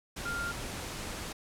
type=tone in noise; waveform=sine; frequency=1396.9 Hz; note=F6; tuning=in tune; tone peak=-33 dBFS; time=0.25-0.52 s; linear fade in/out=10 ms; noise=pink; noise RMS=-39 dBFS; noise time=0.16-1.33 s; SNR=+3 dB; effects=low-pass 11000 Hz 12 dB/octave